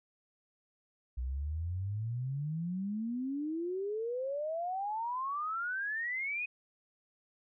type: exponential sweep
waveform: sine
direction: up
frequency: 60.2 to 2529 Hz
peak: -33 dBFS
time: 1.17-6.46 s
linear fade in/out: 10 ms
effects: none